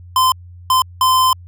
square tone bursts at uneven times, 1031 Hz, C6, 26 cents flat, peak -11 dBFS, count 3, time 0.16-0.32 / 0.7-0.82 / 1.01-1.33 s, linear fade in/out 2 ms, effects added 88 Hz sine -35 dBFS peak until 1.47 s

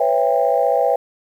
sine chord, C# half-diminished seventh, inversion third, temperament just, 498.9 / 554.4 / 665.2 / 798.3 Hz, B4 / C#5 / E5 / G5, +17 / 0 / +16 / +31 cents, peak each -19 dBFS, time 0-0.96 s, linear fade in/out 5 ms, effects tanh soft clip ceiling -3 dBFS + 8-bit

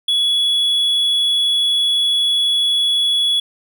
triangle tone, 3383 Hz, G#7, 31 cents sharp, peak -12 dBFS, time 0.08-3.4 s, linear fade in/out 5 ms, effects none

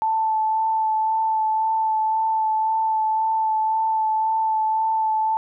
sine tone with vibrato, 879 Hz, A5, 2 cents flat, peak -18 dBFS, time 0.02-5.37 s, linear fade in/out 0 ms, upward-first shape sine, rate 1.9 Hz, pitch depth 14 cents each way, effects none

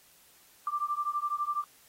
sine beating tone pair, 1174.7 / 1186.7 Hz, D6 / D6, 0 / +18 cents, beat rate 12 Hz, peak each -32 / -32 dBFS, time 0.67-1.64 s, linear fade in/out 2 ms, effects white hiss -60 dBFS RMS until 1.88 s + AAC 48 kbps

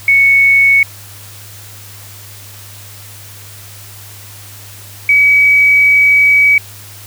sine tone pair in turn, 2217 / 2273 Hz, C#7 / C#7, 0 / +43 cents, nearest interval unison, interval 43 cents, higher second, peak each -5 dBFS, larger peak neither, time 0.08-0.83 / 5.09-6.58 s, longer second, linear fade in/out 2 ms, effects added 101 Hz sine -35 dBFS peak until 7.06 s + white hiss -35 dBFS RMS until 7.06 s

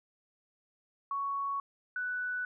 sine tone pair in turn, 1114 / 1487 Hz, C#6 / F#6, +8 / +8 cents, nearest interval perfect fourth, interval 500 cents, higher second, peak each -31 / -32 dBFS, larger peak first, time 1.11-1.6 / 1.96-2.45 s, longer neither, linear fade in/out 2 ms, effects none

